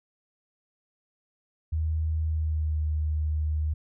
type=tone with pitch glide; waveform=sine; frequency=79 to 76.75 Hz; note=D#2 to D#2; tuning=+27 to -23 cents; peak=-24 dBFS; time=1.72-3.74 s; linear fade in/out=10 ms; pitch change=-50 cents; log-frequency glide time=2.27-2.81 s; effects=none